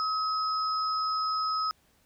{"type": "tone pair together", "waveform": "sine", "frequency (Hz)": [1278, 5106], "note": ["D#6", "D#8"], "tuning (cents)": [46, 44], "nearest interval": "2 octaves", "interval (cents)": 2398, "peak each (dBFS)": [-27, -34], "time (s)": [0, 1.71], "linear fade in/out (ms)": 0, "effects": ["pink hiss -66 dBFS RMS until 2.05 s"]}